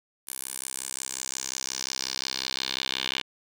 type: tone with band-pass filter sweep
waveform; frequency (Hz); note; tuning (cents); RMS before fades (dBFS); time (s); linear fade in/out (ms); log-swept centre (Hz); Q
10% pulse; 65.6; C2; +5; -33; 0.27-3.22; 10; 11000 to 3200; 2.9
effects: none